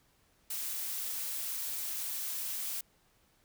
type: noise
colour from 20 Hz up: blue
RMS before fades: -37 dBFS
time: 0.5-2.81 s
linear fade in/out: 5 ms
effects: pink hiss -69 dBFS RMS until 3.44 s